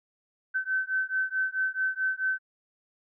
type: beating tone pair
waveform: sine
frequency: 1530 / 1534.6 Hz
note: G6 / G6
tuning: -42 / -37 cents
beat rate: 4.6 Hz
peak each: -29 dBFS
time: 0.54-2.39 s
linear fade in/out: 20 ms
effects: none